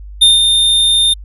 square tone with ADSR envelope, 3628 Hz, A#7, 48 cents flat, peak -4 dBFS, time 0.21-1.14 s, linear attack 13 ms, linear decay 170 ms, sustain -5 dB, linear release 11 ms, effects added 50 Hz sine -28 dBFS peak until 1.24 s + resampled to 32000 Hz

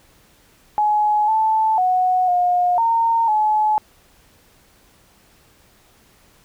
sine tone with pitch steps, 843 / 877 / 736 / 715 / 917 / 855 Hz, G#5 / A5 / F#5 / F5 / A#5 / A5, +26 / -6 / -9 / +41 / -29 / -50 cents, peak -14 dBFS, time 0.78-3.78 s, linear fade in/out 0 ms, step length 500 ms, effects pink hiss -54 dBFS RMS until 6.44 s

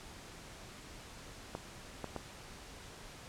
clicks, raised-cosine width 1 ms, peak -24 dBFS, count 3, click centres 1.551 / 2.043 / 2.163 s, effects pink hiss -51 dBFS RMS until 3.28 s + low-pass 9000 Hz 12 dB/octave

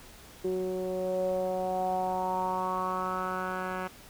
10% pulse tone with low-pass filter sweep, 185 Hz, F#3, in tune, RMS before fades -31 dBFS, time 0.44-3.88 s, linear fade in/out 10 ms, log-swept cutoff 390 to 1800 Hz, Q 5.2, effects pink hiss -51 dBFS RMS until 4.09 s

